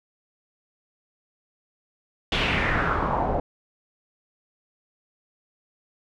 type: noise with low-pass filter sweep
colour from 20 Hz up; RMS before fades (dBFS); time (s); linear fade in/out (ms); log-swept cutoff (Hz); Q
pink; -24; 2.32-3.4; 2; 3300 to 660; 3.2
effects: none